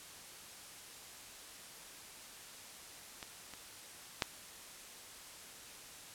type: clicks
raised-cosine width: 0.2 ms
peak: -26 / -29 / -13 dBFS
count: 3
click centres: 3.228 / 3.537 / 4.222 s
effects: white hiss -52 dBFS RMS until 6.14 s + low-pass 11000 Hz 12 dB/octave